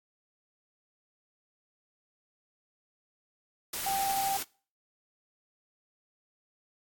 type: tone in noise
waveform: sine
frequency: 784 Hz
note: G5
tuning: in tune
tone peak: -28 dBFS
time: 3.86-4.37 s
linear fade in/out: 5 ms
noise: white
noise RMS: -35 dBFS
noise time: 3.73-4.43 s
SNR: +4 dB
effects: noise-tail reverb RT60 0.4 s tail -23 dB re dry + AAC 64 kbps